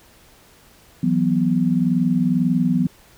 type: chord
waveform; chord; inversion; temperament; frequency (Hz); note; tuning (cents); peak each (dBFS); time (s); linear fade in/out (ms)
sine; E suspended second; none; equal; 164.81 / 185 / 246.9; E3 / F#3 / B3; 0 / 0 / 0; -21 / -20 / -19; 1.03-2.87; 5
effects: pink hiss -51 dBFS RMS until 3.17 s